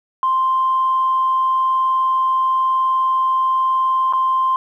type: tone with dropouts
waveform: sine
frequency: 1046.5 Hz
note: C6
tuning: in tune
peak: -13 dBFS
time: 0.23-4.56 s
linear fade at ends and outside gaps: 1 ms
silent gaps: 4.126-4.134 s
effects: tanh soft clip ceiling -9 dBFS + 9-bit